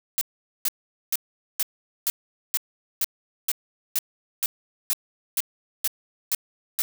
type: noise bursts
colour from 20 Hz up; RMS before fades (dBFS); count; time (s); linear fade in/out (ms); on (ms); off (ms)
blue; -23; 15; 0.18-6.82; 0; 32; 440
effects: none